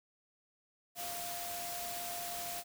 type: tone in noise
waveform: sine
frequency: 698.5 Hz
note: F5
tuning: in tune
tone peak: -43 dBFS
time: 0.95-2.64 s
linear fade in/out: 50 ms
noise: white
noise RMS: -42 dBFS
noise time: 0.95-2.64 s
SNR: -4 dB
effects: none